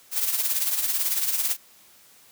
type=noise with tremolo; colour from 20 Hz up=blue; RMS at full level=-22 dBFS; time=0.11-1.57 s; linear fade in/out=50 ms; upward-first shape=triangle; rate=18 Hz; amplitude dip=65%; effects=white hiss -54 dBFS RMS until 2.31 s + high-pass 80 Hz 12 dB/octave